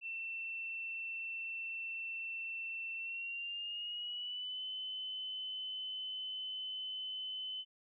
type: tone with pitch glide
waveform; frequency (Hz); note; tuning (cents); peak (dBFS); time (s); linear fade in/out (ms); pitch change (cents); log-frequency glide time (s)
sine; 2688 to 3035; E7 to F#7; +33 to +43; -39; 0.01-7.65; 50; +210; 2.97-4.63
effects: none